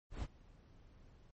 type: noise with ADSR envelope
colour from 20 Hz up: brown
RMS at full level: -39 dBFS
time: 0.1-1.31 s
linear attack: 130 ms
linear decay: 38 ms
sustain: -22 dB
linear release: 7 ms
effects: MP3 32 kbps